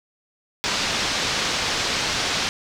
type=low-pass noise; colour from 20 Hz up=white; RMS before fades=-24 dBFS; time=0.64-2.49 s; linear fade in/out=0 ms; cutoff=5600 Hz; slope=24 dB/octave; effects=none